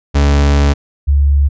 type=tone pair in turn; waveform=40% pulse / sine; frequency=71.3 / 70.93 Hz; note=C#2 / C#2; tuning=+49 / +40 cents; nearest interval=unison; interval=9 cents; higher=first; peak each=-7 dBFS; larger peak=neither; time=0.14-0.74 / 1.07-1.49 s; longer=first; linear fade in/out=20 ms; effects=resampled to 16000 Hz